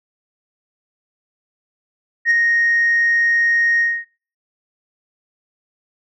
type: tone with ADSR envelope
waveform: sine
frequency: 1864.7 Hz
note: A#6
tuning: in tune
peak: -8 dBFS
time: 2.25-4.05 s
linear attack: 55 ms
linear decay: 16 ms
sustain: -4 dB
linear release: 250 ms
effects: noise-tail reverb RT60 0.4 s tail -20 dB re dry + tanh soft clip ceiling -9 dBFS